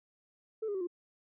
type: tone with pitch steps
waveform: sine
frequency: 440 / 408.2 / 378.6 / 351.3 Hz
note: A4 / G#4 / F#4 / F4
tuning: 0 / -30 / +40 / +10 cents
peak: -31 dBFS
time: 0.62-0.872 s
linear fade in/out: 10 ms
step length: 63 ms
effects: tanh soft clip ceiling -29 dBFS